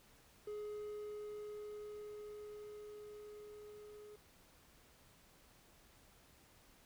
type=tone with level ramp; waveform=triangle; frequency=419.6 Hz; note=G#4; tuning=18 cents sharp; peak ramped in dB=-40 to -51 dBFS; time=0.47-4.16 s; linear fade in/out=5 ms; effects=pink hiss -66 dBFS RMS until 6.85 s